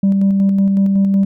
sine tone with tremolo, 196 Hz, G3, in tune, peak -7 dBFS, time 0.03-1.25 s, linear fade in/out 5 ms, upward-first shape square, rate 5.4 Hz, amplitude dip 30%, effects tanh soft clip ceiling -8 dBFS

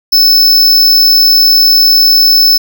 square tone, 5260 Hz, E8, 5 cents flat, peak -4 dBFS, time 0.12-2.58 s, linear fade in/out 10 ms, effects none

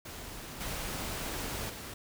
pink noise with level steps, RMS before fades -44 / -37 / -43 dBFS, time 0.05-1.94 s, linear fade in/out 5 ms, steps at 0.6 / 1.69 s, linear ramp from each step 10 ms, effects none

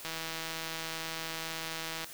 click train, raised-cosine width 0.2 ms, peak -20 dBFS, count 324, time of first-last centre 0.05-2.044 s, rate 162 Hz, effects white hiss -47 dBFS RMS until 2.13 s

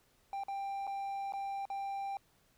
triangle tone with dropouts, 790 Hz, G5, 13 cents sharp, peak -34 dBFS, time 0.33-2.17 s, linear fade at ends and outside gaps 1 ms, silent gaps 0.436-0.483 / 0.869-0.875 / 1.323-1.336 / 1.654-1.701 s, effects pink hiss -70 dBFS RMS until 2.57 s

